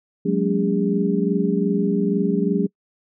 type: tone cluster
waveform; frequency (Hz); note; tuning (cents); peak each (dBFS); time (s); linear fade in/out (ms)
sine; 180.2 / 202.7 / 226.1 / 285 / 405.7; F#3 / G#3 / A3 / C#4 / G#4; -45 / -42 / +47 / +48 / -41; -22 / -22 / -28 / -25 / -24; 0.25-2.67; 10
effects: noise-tail reverb RT60 0.1 s tail -26 dB re dry